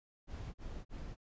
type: noise bursts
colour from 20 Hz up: brown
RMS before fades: -44 dBFS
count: 3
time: 0.27-1.162 s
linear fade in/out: 50 ms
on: 270 ms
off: 41 ms
effects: resampled to 16000 Hz